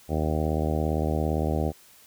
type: harmonic tone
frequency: 77.6 Hz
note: D#2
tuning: 4 cents flat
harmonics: 1 / 2 / 3 / 4 / 5 / 6 / 7 / 8 / 9 / 10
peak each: -27 / -30 / -32 / -33 / -34 / -35 / -35 / -36 / -37 / -37 dBFS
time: 0.08-1.73 s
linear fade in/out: 50 ms
effects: white hiss -54 dBFS RMS until 2.06 s